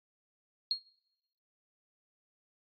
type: tone with exponential decay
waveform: sine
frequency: 4268 Hz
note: C8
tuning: 34 cents sharp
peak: -24 dBFS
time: 0.71-0.83 s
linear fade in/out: 1 ms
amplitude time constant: 24 ms
effects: noise-tail reverb RT60 0.9 s tail -24 dB re dry + AAC 32 kbps